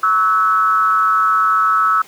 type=tone with frequency modulation; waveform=sine; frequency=1303 Hz; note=E6; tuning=20 cents flat; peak=-11 dBFS; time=0.03-2.02 s; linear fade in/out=5 ms; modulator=182 Hz; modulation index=0.67; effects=pink hiss -42 dBFS RMS until 2.07 s + high-pass 300 Hz 12 dB/octave